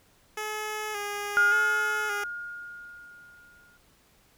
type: tone with vibrato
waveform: 10% pulse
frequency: 418.7 Hz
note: G#4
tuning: 14 cents sharp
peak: -23 dBFS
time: 0.37-2.24 s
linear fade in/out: 5 ms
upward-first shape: square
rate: 0.87 Hz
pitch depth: 37 cents each way
type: tone with exponential decay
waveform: sine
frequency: 1423 Hz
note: F6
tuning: 32 cents sharp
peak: -17 dBFS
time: 1.37-3.77 s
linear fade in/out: 0 ms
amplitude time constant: 520 ms
effects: pink hiss -62 dBFS RMS until 4.37 s